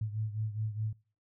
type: beating tone pair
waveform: sine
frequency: 107.2 / 112 Hz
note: A2 / A2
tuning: -45 / +31 cents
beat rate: 4.8 Hz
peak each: -33 / -38 dBFS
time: 0.01-0.93 s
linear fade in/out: 5 ms
effects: noise-tail reverb RT60 0.4 s tail -24 dB re dry